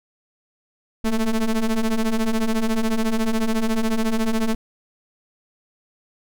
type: ring-modulated tone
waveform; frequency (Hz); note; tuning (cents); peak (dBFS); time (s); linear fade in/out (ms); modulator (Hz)
square; 110; A2; 0; -16; 1.04-4.55; 5; 117
effects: none